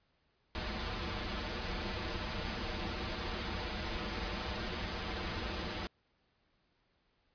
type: noise with comb filter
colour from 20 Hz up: pink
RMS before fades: -38 dBFS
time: 0.55-5.87 s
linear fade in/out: 0 ms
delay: 7.3 ms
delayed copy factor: -0.95
effects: pink hiss -75 dBFS RMS until 7.34 s + resampled to 11025 Hz